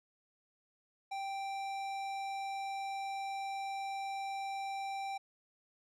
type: tone with tanh clipping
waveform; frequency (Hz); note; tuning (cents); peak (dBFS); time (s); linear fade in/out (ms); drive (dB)
sine; 784; G5; 0; -39; 1.11-5.18; 10; 16
effects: none

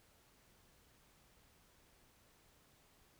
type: silence
effects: pink hiss -69 dBFS RMS until 3.19 s

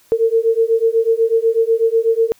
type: beating tone pair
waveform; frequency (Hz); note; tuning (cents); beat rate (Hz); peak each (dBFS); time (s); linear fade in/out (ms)
sine; 450 / 458.1; A4 / A#4; +39 / -30; 8.1; -15; 0.12-2.32; 0
effects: white hiss -53 dBFS RMS until 2.39 s

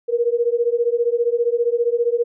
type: beating tone pair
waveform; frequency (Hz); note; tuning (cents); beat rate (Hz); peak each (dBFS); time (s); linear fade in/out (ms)
sine; 466.6 / 481.6; A#4 / B4; +2 / -44; 15; -19; 0.08-2.24; 20
effects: none

